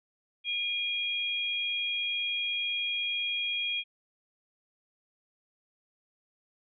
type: tone pair together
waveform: sine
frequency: 2424 / 3282 Hz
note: D#7 / G#7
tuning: -46 / -21 cents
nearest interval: perfect fourth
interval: 525 cents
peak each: -32 / -31 dBFS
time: 0.44-3.84 s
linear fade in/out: 50 ms
effects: none